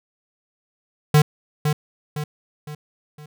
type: tone with echo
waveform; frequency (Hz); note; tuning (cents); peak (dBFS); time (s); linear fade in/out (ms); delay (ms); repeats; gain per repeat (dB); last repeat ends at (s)
square; 150.2; D3; +39; -11; 1.14-1.22; 5; 510; 4; -7; 3.26
effects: none